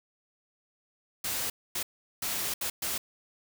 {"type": "noise bursts at uneven times", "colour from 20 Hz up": "white", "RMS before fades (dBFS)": -32, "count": 5, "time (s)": [[1.24, 1.5], [1.75, 1.83], [2.22, 2.54], [2.61, 2.7], [2.82, 2.98]], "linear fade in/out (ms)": 5, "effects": []}